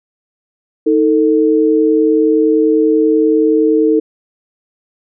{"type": "tone pair together", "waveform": "sine", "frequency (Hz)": [314.8, 445.2], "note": ["D#4", "A4"], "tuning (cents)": [20, 20], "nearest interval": "tritone", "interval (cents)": 600, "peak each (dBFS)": -11, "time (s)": [0.86, 4], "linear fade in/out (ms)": 10, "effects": []}